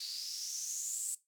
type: noise with band-pass filter sweep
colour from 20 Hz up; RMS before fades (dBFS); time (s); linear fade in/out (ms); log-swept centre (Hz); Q
blue; -40; 0-1.15; 5; 4400 to 8200; 7.2
effects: noise-tail reverb RT60 0.2 s tail -17 dB re dry